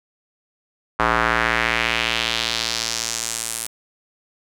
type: tone with band-pass filter sweep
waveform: square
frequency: 57.4 Hz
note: A#1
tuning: 26 cents flat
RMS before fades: -22 dBFS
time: 0.99-3.67 s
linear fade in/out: 5 ms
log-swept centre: 1200 to 10000 Hz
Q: 1.9
effects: none